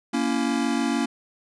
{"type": "chord", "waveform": "square", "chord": "A# diminished", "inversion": "none", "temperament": "just", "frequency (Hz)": [233.1, 279.7, 335.6], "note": ["A#3", "C#4", "E4"], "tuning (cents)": [0, 16, 31], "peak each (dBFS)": [-26, -26, -30], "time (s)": [0.13, 1.06], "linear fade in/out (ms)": 10, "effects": ["resampled to 22050 Hz"]}